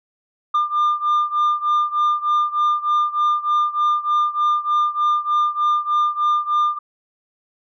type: beating tone pair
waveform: sine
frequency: 1200 / 1203.3 Hz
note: D6 / D6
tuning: +37 / +42 cents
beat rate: 3.3 Hz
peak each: -16 / -18 dBFS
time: 0.54-6.79 s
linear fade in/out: 10 ms
effects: tanh soft clip ceiling -13 dBFS

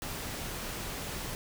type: noise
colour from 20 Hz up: pink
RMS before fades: -38 dBFS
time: 0.02-1.35 s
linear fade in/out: 0 ms
effects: none

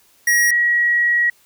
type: tone pair in turn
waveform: square / sine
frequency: 1900 / 1910.1 Hz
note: A#6 / A#6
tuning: +33 / +42 cents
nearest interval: unison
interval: 9 cents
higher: second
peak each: -13 dBFS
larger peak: neither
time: 0.27-0.51 / 0.51-1.3 s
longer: second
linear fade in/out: 5 ms
effects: white hiss -55 dBFS RMS until 1.45 s

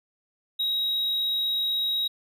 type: tone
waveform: triangle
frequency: 3814 Hz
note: A#7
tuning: 39 cents sharp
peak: -22 dBFS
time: 0.59-2.08 s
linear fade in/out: 10 ms
effects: none

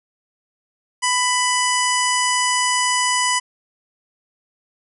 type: harmonic tone with a mistuned harmonic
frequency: 994 Hz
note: B5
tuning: 11 cents sharp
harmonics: 1 / 2 / 3 / 5 / 6 / 7 / 8 / 9 / 10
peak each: -20 / -23 / -25 / -27 / -28 / -28 / -29 / -30 / -30 dBFS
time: 1.02-3.4 s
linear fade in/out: 20 ms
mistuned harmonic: 9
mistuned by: +20 cents
effects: none

